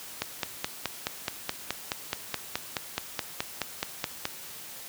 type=click train; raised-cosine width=0.2 ms; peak=-10 dBFS; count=20; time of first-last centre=0.22-4.254 s; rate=4.71 Hz; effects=white hiss -43 dBFS RMS until 4.88 s + high-pass 60 Hz 12 dB/octave